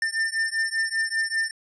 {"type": "beating tone pair", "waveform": "square", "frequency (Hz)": [1794, 1799.1], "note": ["A6", "A6"], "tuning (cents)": [33, 38], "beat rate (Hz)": 5.1, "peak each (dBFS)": -27, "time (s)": [0.02, 1.51], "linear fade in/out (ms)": 2, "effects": ["resampled to 22050 Hz"]}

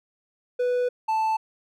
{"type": "tone pair in turn", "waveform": "triangle", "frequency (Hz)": [493.9, 880], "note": ["B4", "A5"], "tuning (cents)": [0, 0], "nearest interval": "minor seventh", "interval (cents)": 1000, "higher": "second", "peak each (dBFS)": -19, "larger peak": "neither", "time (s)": [[0.59, 0.89], [1.08, 1.37]], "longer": "first", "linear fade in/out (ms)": 10, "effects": []}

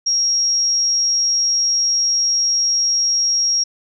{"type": "tone", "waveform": "sine", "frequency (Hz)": 5600, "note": "F8", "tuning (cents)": 4, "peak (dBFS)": -14, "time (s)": [0.06, 3.64], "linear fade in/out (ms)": 10, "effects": []}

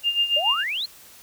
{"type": "tone with tremolo", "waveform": "sine", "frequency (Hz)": 2808, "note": "F7", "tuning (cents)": 9, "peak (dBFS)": -16, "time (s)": [0.03, 0.64], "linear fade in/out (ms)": 50, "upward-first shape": "sine", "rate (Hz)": 7, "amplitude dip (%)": 75}
{"type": "exponential sweep", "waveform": "sine", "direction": "up", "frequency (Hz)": [554.4, 4392], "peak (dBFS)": -24, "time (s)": [0.36, 0.86], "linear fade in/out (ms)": 10}
{"effects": ["white hiss -48 dBFS RMS until 1.22 s"]}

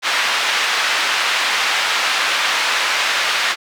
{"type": "band-pass noise", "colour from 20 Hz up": "pink", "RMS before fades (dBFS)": -18, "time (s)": [0.02, 3.56], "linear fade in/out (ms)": 50, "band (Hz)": [1300, 3900], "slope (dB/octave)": 12, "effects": []}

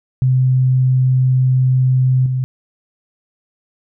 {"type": "tone with level steps", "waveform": "sine", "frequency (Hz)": 129, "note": "C3", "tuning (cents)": -24, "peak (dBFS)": [-10, -15], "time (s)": [0.22, 2.44], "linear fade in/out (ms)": 0, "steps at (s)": 2.26, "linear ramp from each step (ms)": 2, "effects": []}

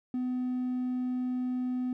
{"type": "tone", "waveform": "triangle", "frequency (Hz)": 251.6, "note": "B3", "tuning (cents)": 32, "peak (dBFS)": -26, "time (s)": [0.14, 1.93], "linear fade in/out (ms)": 2, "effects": ["tanh soft clip ceiling -23 dBFS"]}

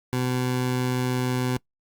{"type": "tone", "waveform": "20% pulse", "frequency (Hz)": 126.3, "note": "B2", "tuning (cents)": 39, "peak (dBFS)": -18, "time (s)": [0.13, 1.57], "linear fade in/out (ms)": 0, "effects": ["noise-tail reverb RT60 0.1 s tail -23 dB re dry", "Opus 48 kbps"]}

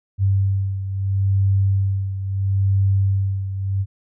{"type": "beating tone pair", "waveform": "sine", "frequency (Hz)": [97.4, 98.15], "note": ["G2", "G2"], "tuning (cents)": [-11, 3], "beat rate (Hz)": 0.75, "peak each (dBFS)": [-17, -23], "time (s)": [0.18, 3.86], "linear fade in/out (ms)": 50, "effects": []}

